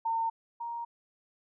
sine tone pair in turn, 909 / 936.7 Hz, A#5 / A#5, -44 / +8 cents, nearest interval minor second, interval 52 cents, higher second, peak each -27 / -34 dBFS, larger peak first, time 0.05-0.3 / 0.6-0.85 s, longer neither, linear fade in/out 10 ms, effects none

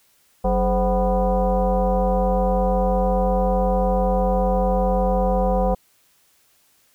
sine tone with frequency modulation, 282.3 Hz, C#4, 32 cents sharp, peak -16 dBFS, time 0.44-5.75 s, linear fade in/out 10 ms, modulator 235 Hz, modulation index 2.3, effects white hiss -60 dBFS RMS until 6.94 s

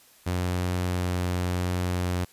sawtooth tone, 89.9 Hz, F#2, 49 cents flat, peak -21 dBFS, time 0.26-2.25 s, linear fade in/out 10 ms, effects white hiss -56 dBFS RMS until 2.32 s + resampled to 32000 Hz

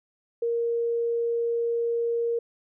sine tone, 467.4 Hz, A#4, 5 cents sharp, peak -23 dBFS, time 0.42-2.39 s, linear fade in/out 5 ms, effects none

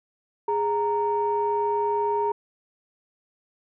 sine tone pair together, 413.8 / 928.9 Hz, G#4 / A#5, -6 / -6 cents, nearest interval octave + major second, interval 1400 cents, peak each -24 / -23 dBFS, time 0.48-2.32 s, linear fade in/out 5 ms, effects tanh soft clip ceiling -14 dBFS

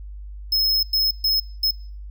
square tone bursts at uneven times, 5170 Hz, E8, 34 cents flat, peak -17 dBFS, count 4, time 0.52-0.83 / 0.93-1.11 / 1.24-1.4 / 1.63-1.71 s, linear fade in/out 5 ms, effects noise-tail reverb RT60 0.5 s tail -26 dB re dry + added 50 Hz sine -33 dBFS peak until 2.1 s

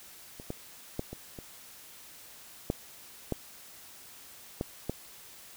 clicks, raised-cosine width 2 ms, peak -30 / -21 / -18 / -26 / -28 / -14 / -16 / -17 / -17 dBFS, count 9, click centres 0.399 / 0.504 / 0.994 / 1.13 / 1.388 / 2.701 / 3.323 / 4.611 / 4.896 s, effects white hiss -51 dBFS RMS until 5.56 s

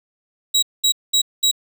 30% pulse tone bursts, 3858 Hz, B7, 41 cents flat, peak -11 dBFS, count 4, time 0.54-1.514 s, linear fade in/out 10 ms, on 86 ms, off 210 ms, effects none

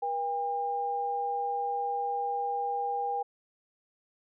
sine tone pair together, 480.8 / 803 Hz, B4 / G5, -46 / +41 cents, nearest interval major sixth, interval 887 cents, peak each -36 / -29 dBFS, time 0.02-3.23 s, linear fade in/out 10 ms, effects none

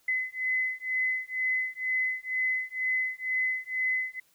sine beating tone pair, 2028 / 2030.1 Hz, B6 / B6, +45 / +47 cents, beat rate 2.1 Hz, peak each -30 dBFS, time 0.08-4.2 s, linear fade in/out 5 ms, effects white hiss -66 dBFS RMS until 4.34 s

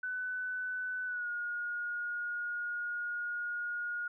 sine tone with pitch glide, 1500 to 1435.6 Hz, F#6 to F6, +23 to +47 cents, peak -34 dBFS, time 0.03-4.08 s, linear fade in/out 5 ms, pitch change -76 cents, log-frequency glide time 1.06-1.29 s, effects none

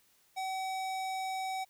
square tone with low-pass filter, 760 Hz, F#5, 46 cents sharp, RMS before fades -36 dBFS, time 0.36-1.65 s, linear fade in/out 20 ms, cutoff 11000 Hz, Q 0.7, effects white hiss -68 dBFS RMS until 1.69 s

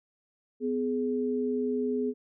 sine tone pair together, 251.3 / 420 Hz, B3 / G#4, +30 / +19 cents, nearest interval major sixth, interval 889 cents, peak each -29 / -29 dBFS, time 0.6-2.14 s, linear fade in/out 50 ms, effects none

